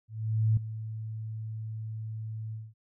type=tone with ADSR envelope; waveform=sine; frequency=110 Hz; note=A2; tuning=in tune; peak=-20 dBFS; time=0.08-2.74 s; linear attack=490 ms; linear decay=4 ms; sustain=-14 dB; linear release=210 ms; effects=none